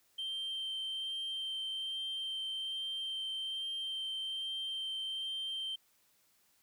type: tone with vibrato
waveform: sine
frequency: 3136 Hz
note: G7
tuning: in tune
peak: -34 dBFS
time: 0.18-5.76 s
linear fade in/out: 10 ms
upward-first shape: sine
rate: 1.2 Hz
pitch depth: 8 cents each way
effects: tanh soft clip ceiling -34 dBFS + white hiss -71 dBFS RMS until 6.62 s